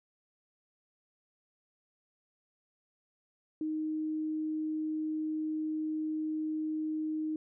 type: tone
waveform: sine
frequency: 311.1 Hz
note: D#4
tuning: in tune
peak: -31 dBFS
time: 3.61-7.36 s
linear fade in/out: 2 ms
effects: none